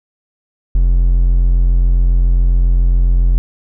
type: tone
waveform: triangle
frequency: 43.65 Hz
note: F1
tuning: in tune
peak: -6 dBFS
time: 0.75-3.38 s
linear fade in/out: 0 ms
effects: none